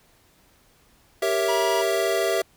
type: chord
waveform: square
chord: G diminished seventh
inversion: none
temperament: equal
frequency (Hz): 392 / 466.2 / 554.4 / 659.3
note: G4 / Bb4 / Db5 / Fb5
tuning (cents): 0 / 0 / 0 / 0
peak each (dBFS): -26 / -29 / -31 / -25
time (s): 1.22-2.42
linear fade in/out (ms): 5
type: harmonic tone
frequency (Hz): 958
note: A#5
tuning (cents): +47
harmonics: 1 / 3 / 5 / 6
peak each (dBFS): -26 / -36 / -40 / -42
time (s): 1.48-1.82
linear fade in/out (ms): 10
effects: pink hiss -59 dBFS RMS until 2.56 s